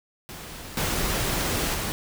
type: noise with level steps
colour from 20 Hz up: pink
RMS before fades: -39 / -26 / -29 dBFS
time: 0.29-1.92 s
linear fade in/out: 0 ms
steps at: 0.77 / 1.74 s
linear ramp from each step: 2 ms
effects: none